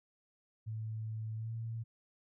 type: tone with pitch glide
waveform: sine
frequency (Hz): 110 to 113.75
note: A2 to A#2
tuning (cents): 0 to -42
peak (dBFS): -37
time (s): 0.66-1.84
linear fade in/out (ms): 20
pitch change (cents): +58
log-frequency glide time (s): 1.36-1.51
effects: none